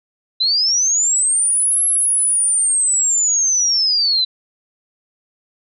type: linear two-way sweep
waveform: sine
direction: up then down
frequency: 3951 to 11175 to 3951 Hz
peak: -13 dBFS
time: 0.4-4.25 s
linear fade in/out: 10 ms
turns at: 1.84 s
effects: none